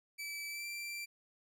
sawtooth tone with pitch glide, 2309 to 2352 Hz, D7 to D7, -30 to +2 cents, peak -37 dBFS, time 0.18-1.06 s, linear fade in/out 20 ms, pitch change +32 cents, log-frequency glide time 0.49-0.66 s, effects none

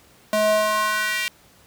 square tone with high-pass filter sweep, 213.3 Hz, G#3, 46 cents sharp, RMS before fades -21 dBFS, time 0.33-1.28 s, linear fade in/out 0 ms, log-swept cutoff 450 to 2400 Hz, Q 2.6, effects pink hiss -53 dBFS RMS until 1.66 s + high-pass 60 Hz 12 dB/octave

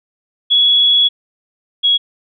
sine tone pair in turn, 3368 / 3327 Hz, G#7 / G#7, +24 / +2 cents, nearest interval unison, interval 22 cents, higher first, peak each -8 / -9 dBFS, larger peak first, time 0.5-1.09 / 1.83-1.98 s, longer first, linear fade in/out 20 ms, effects none

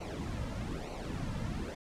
brown noise with flanger, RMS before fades -38 dBFS, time 0-1.75 s, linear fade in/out 10 ms, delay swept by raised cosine 0.58 to 2.78 ms, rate 1.1 Hz, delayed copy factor -0.7, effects low-pass 9000 Hz 12 dB/octave

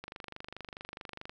click train, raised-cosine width 0.3 ms, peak -26 dBFS, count 32, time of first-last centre 0.04-1.295 s, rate 24.7 Hz, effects none

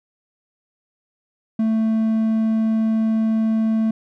triangle tone, 221.5 Hz, A3, 12 cents sharp, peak -14 dBFS, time 1.59-3.91 s, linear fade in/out 5 ms, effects none

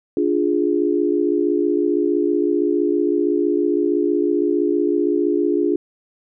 sine chord, D diminished, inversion none, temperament equal, 293.7 / 349.2 / 415.3 Hz, D4 / F4 / Ab4, 0 / 0 / 0 cents, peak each -20 / -19 / -21 dBFS, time 0.17-5.76 s, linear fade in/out 2 ms, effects none

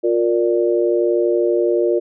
sine chord, Bb major, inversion second, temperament equal with one note detuned, 354.1 / 466.2 / 587.3 Hz, F4 / Bb4 / D5, +24 / 0 / 0 cents, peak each -16 / -19 / -21 dBFS, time 0.03-2 s, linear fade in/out 20 ms, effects none

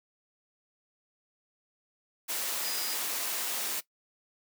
sine tone in noise, 4940 Hz, D#8, 13 cents flat, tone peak -37 dBFS, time 2.63-2.95 s, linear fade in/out 20 ms, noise white, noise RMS -33 dBFS, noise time 2.28-3.81 s, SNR -7 dB, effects noise-tail reverb RT60 0.1 s tail -18 dB re dry + high-pass 300 Hz 12 dB/octave

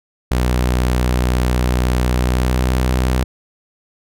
sawtooth tone with pitch glide, 61.9 to 63.13 Hz, B1 to B1, +5 to +39 cents, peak -10 dBFS, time 0.31-3.24 s, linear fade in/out 5 ms, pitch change +34 cents, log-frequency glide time 2.17-2.69 s, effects none

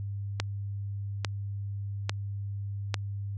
click train, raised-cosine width 0.2 ms, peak -11 dBFS, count 4, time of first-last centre 0.4-2.942 s, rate 1.18 Hz, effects added 100 Hz sine -32 dBFS peak until 3.37 s + resampled to 24000 Hz

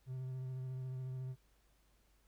triangle tone with vibrato, 129.4 Hz, C3, 19 cents flat, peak -38 dBFS, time 0.06-1.36 s, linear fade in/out 50 ms, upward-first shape triangle, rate 14 Hz, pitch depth 24 cents each way, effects added 50 Hz sine -70 dBFS peak until 2.27 s + pink hiss -75 dBFS RMS until 2.27 s

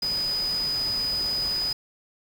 sine tone in noise, 4978 Hz, D#8, in tune, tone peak -24 dBFS, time 0.02-1.73 s, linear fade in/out 5 ms, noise pink, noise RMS -38 dBFS, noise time 0.02-1.73 s, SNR +11 dB, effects none

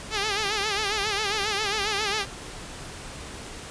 5% pulse tone with vibrato, 415.3 Hz, G#4, in tune, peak -13 dBFS, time 0.1-2.26 s, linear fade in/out 50 ms, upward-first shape sine, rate 7.4 Hz, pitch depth 100 cents each way, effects pink hiss -39 dBFS RMS until 3.7 s + resampled to 22050 Hz

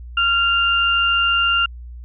sine tone pair together, 1386.5 / 2794 Hz, F6 / F7, -13 / 0 cents, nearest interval octave, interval 1213 cents, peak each -17 dBFS, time 0.17-1.66 s, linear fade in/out 5 ms, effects added 60 Hz sine -32 dBFS peak until 2.04 s

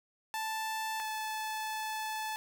sawtooth tone pair in turn, 880 / 869.4 Hz, A5 / A5, 0 / -21 cents, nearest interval unison, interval 21 cents, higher first, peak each -30 / -31 dBFS, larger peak first, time 0.34-1 / 1-2.36 s, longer second, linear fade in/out 0 ms, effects none

